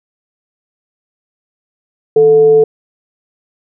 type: tone with frequency modulation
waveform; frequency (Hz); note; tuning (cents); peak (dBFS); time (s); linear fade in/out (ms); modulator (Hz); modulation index
sine; 440; A4; 0; -4; 2.16-2.64; 5; 280; 0.2
effects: none